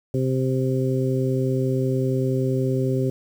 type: harmonic tone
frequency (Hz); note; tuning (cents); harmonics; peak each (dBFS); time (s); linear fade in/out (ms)
130.7; C3; -1; 1 / 2 / 3 / 4; -22 / -26 / -25 / -30; 0.14-3.1; 2
effects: 8-bit